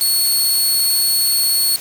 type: tone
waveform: 15% pulse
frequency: 4383 Hz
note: C#8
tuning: 20 cents flat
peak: -7 dBFS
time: 0.01-1.76 s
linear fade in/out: 0 ms
effects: white hiss -32 dBFS RMS until 1.8 s + high-pass 60 Hz 12 dB/octave